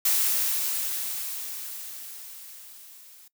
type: noise with level ramp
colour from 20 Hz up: blue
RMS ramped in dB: -22 to -51 dBFS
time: 0.05-3.28 s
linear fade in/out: 5 ms
effects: noise-tail reverb RT60 0.1 s tail -20 dB re dry